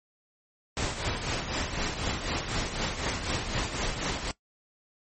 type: noise with tremolo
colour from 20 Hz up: pink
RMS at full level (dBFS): -28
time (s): 0.77-4.31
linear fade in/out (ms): 0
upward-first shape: triangle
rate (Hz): 4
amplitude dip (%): 65
effects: noise-tail reverb RT60 0.1 s tail -18 dB re dry + MP3 32 kbps